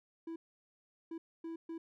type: tone bursts at uneven times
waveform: triangle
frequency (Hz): 329.3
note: E4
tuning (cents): -2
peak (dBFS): -38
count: 4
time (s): 0.27-0.36 / 1.11-1.18 / 1.44-1.56 / 1.69-1.78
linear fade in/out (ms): 5
effects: none